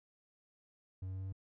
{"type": "tone with pitch steps", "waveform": "triangle", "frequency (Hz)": [93.5, 94.1, 94.7, 95.3, 95.91], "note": ["F#2", "F#2", "F#2", "G2", "G2"], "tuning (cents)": [19, 30, 41, -48, -37], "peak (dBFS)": -37, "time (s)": [1.02, 1.325], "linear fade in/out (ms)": 5, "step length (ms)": 61, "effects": []}